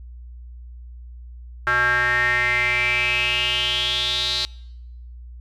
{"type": "tone with band-pass filter sweep", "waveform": "square", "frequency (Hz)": 122.7, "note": "B2", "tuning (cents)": -11, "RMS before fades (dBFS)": -21, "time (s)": [1.67, 4.45], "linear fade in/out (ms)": 0, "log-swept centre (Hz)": [1500, 4100], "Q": 7.2, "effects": ["noise-tail reverb RT60 0.9 s tail -25 dB re dry", "added 60 Hz sine -36 dBFS peak until 5.4 s"]}